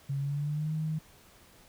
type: tone with pitch glide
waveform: sine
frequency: 138.59 to 156.46 Hz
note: C#3 to D#3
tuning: 0 to +10 cents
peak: -29 dBFS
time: 0.09-0.99 s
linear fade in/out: 10 ms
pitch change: +210 cents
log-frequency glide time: 0.19-0.73 s
effects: pink hiss -58 dBFS RMS until 1.68 s